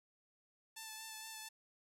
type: tone with vibrato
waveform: 5% pulse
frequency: 880 Hz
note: A5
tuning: in tune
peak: -35 dBFS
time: 0.76-1.49 s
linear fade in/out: 10 ms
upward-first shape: sine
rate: 4.3 Hz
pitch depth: 19 cents each way
effects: none